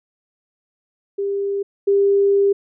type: tone pair in turn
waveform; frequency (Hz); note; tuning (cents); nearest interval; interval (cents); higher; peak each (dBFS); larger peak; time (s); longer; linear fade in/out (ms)
sine; 398.7 / 398.7; G4 / G4; +29 / +29; unison; 0; neither; -19 / -12; second; 1.18-1.63 / 1.87-2.53; second; 10
effects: none